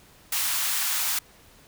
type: high-pass noise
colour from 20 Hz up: white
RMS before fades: -26 dBFS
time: 0.32-1.19 s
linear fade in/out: 5 ms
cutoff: 840 Hz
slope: 24 dB/octave
effects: pink hiss -54 dBFS RMS until 1.67 s